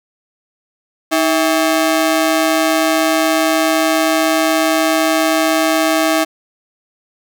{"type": "ring-modulated tone", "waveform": "sawtooth", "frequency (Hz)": 483.2, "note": "B4", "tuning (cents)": -38, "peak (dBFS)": -5, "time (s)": [1.11, 6.25], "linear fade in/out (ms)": 20, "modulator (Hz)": 168, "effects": []}